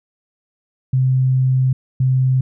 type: tone pair in turn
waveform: sine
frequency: 130 / 130 Hz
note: C3 / C3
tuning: -11 / -11 cents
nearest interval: unison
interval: 0 cents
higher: neither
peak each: -12 dBFS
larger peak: neither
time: 0.93-1.73 / 2-2.41 s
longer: first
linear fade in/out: 5 ms
effects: none